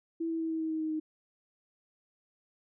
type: tone with pitch steps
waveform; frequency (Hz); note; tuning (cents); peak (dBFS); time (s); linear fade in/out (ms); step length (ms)
sine; 329.6 / 326.9 / 324.3 / 321.7 / 319.1 / 316.5 / 314 / 311.5; E4 / E4 / E4 / E4 / D#4 / D#4 / D#4 / D#4; 0 / -14 / -28 / -42 / +44 / +30 / +16 / +2; -30; 0.2-1; 10; 100
effects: none